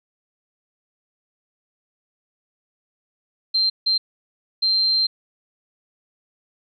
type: tone bursts at uneven times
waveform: sine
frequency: 4149 Hz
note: C8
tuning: 15 cents flat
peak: -16 dBFS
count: 3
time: 3.54-3.7 / 3.86-3.98 / 4.62-5.07 s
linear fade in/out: 10 ms
effects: none